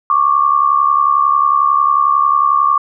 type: tone pair together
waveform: sine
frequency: 1103.6 / 1174.7 Hz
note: C#6 / D6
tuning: -8 / 0 cents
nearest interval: minor second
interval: 108 cents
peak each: -12 dBFS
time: 0.1-2.78 s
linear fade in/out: 2 ms
effects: none